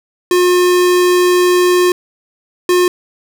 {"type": "tone pair in turn", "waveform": "square", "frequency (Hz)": [358.7, 358.7], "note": ["F4", "F4"], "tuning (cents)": [46, 46], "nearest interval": "unison", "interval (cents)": 0, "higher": "neither", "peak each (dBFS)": -9, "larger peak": "neither", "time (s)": [[0.31, 1.92], [2.69, 2.88]], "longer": "first", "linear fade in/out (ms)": 2, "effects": []}